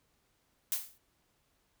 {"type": "noise with exponential decay", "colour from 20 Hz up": "blue", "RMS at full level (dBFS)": -29, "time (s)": [0.72, 0.98], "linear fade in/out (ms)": 1, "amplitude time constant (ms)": 55, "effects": ["pink hiss -74 dBFS RMS until 1.8 s"]}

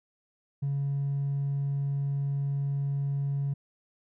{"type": "tone with hard clipping", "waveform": "sine", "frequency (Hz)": 140.1, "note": "C#3", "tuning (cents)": 19, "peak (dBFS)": -27, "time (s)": [0.62, 3.54], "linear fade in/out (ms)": 10, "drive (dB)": 1, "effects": []}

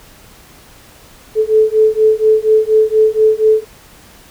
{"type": "beating tone pair", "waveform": "sine", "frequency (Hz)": [433, 437.2], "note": ["A4", "A4"], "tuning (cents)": [-28, -11], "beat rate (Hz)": 4.2, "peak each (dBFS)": -11, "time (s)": [1.35, 3.65], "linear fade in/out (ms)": 50, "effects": ["pink hiss -42 dBFS RMS until 4.3 s"]}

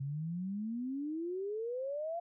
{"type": "exponential sweep", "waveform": "sine", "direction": "up", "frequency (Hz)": [133.6, 698.5], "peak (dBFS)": -35, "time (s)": [0, 2.2], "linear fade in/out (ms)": 10, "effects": []}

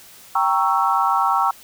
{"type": "chord", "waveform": "sine", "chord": "G diminished seventh", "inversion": "none", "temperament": "equal with one note detuned", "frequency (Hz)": [784, 932.3, 1108.7, 1325.4], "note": ["G5", "Bb5", "Db6", "Fb6"], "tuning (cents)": [0, 0, 0, 9], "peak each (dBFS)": -21, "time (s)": [0.35, 1.51], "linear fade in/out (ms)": 5, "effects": ["white hiss -45 dBFS RMS until 1.63 s"]}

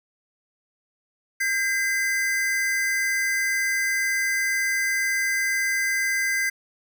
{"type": "tone pair together", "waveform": "square", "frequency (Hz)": [1600, 2042], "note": ["G6", "C7"], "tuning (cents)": [35, -43], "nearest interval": "major third", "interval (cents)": 422, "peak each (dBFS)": [-27, -24], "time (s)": [1.4, 6.5], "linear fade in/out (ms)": 10, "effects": []}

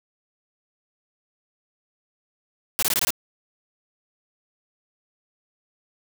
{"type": "noise bursts", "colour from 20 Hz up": "white", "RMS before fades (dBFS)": -22, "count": 6, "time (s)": [2.79, 3.105], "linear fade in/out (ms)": 0, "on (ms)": 35, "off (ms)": 21, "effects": []}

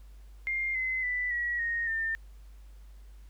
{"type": "tone with pitch steps", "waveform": "sine", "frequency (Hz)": [2114, 2048, 1983.9, 1921.8, 1861.7, 1803.5], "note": ["C7", "C7", "B6", "B6", "A#6", "A6"], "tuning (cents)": [17, -38, 7, -48, -3, 42], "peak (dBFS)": -28, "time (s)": [0.47, 2.15], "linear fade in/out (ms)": 0, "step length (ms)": 280, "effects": ["added 50 Hz sine -47 dBFS peak until 3.29 s", "pink hiss -66 dBFS RMS until 3.29 s"]}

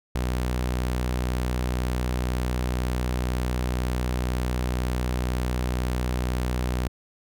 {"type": "tone", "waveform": "sawtooth", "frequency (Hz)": 62, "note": "B1", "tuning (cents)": 7, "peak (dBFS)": -20, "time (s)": [0.15, 6.88], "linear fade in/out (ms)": 5, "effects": []}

